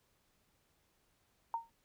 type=tone with exponential decay; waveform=sine; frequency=920 Hz; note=A#5; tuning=23 cents flat; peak=-30 dBFS; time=1.54-1.7 s; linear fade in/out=1 ms; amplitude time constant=33 ms; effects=pink hiss -75 dBFS RMS until 1.84 s